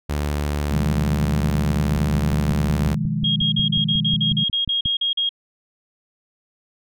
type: tone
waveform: sawtooth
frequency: 73.42 Hz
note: D2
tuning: in tune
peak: -17 dBFS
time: 0.09-2.95 s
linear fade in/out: 10 ms
type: chord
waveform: sine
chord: F half-diminished seventh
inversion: second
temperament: equal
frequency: 123.47 / 155.56 / 174.61 / 207.7 Hz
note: Cb3 / Eb3 / F3 / Ab3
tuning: 0 / 0 / 0 / 0 cents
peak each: -28 / -23 / -29 / -25 dBFS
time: 0.71-4.44 s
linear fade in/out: 5 ms
type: click train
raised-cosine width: 5 ms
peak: -15 dBFS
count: 17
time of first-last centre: 1.97-4.858 s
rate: 5.54 Hz
type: tone bursts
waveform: sine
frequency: 3263 Hz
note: G#7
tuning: 31 cents flat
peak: -18 dBFS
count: 13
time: 3.24-5.292 s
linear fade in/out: 5 ms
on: 120 ms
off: 41 ms
effects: none